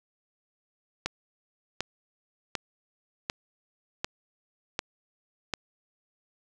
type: click train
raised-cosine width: 0.2 ms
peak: -11 dBFS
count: 7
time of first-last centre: 1.06-5.538 s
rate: 1.34 Hz
effects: none